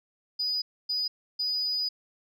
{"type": "tone bursts at uneven times", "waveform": "sine", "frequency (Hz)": 4954, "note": "D#8", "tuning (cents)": -8, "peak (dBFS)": -25, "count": 3, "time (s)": [[0.39, 0.62], [0.89, 1.08], [1.39, 1.89]], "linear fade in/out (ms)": 10, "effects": ["tanh soft clip ceiling -22 dBFS"]}